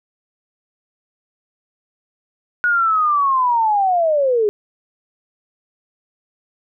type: linear sweep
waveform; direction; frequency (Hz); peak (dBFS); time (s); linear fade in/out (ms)
sine; down; 1461 to 403.2; -13; 2.64-4.49; 0
effects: none